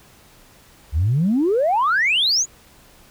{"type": "exponential sweep", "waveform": "sine", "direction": "up", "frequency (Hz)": [68.3, 7070], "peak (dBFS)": -14, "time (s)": [0.92, 2.46], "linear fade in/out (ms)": 50, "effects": ["tanh soft clip ceiling -11 dBFS", "pink hiss -50 dBFS RMS until 3.1 s"]}